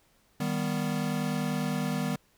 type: chord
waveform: square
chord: Eb augmented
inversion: none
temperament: equal with one note detuned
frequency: 155.56 / 196 / 245.9 Hz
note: Eb3 / G3 / B3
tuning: 0 / 0 / -7 cents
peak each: -33 dBFS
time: 0.4-2.16 s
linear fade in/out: 5 ms
effects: pink hiss -66 dBFS RMS until 2.37 s